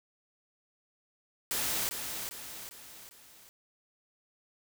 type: noise with echo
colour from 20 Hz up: white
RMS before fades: -32 dBFS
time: 1.51-1.89 s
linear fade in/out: 0 ms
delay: 400 ms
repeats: 4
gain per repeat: -6 dB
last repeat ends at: 3.49 s
effects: none